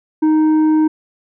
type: tone with tanh clipping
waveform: sine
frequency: 311.1 Hz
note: D#4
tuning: in tune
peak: -11 dBFS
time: 0.22-0.88 s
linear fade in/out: 10 ms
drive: 6 dB
effects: none